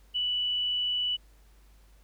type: tone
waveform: sine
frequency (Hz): 2962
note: F#7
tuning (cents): +1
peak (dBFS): -26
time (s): 0.14-1.17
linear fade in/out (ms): 20
effects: added 50 Hz sine -55 dBFS peak until 2.03 s + pink hiss -65 dBFS RMS until 2.03 s